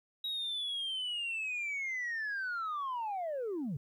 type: linear sweep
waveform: sine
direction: down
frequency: 3837 to 124 Hz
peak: -32 dBFS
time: 0.24-3.77 s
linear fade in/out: 5 ms
effects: tanh soft clip ceiling -32 dBFS + 12-bit